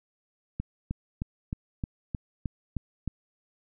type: click train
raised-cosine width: 5 ms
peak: -18 dBFS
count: 9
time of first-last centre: 0.6-3.077 s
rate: 3.23 Hz
effects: none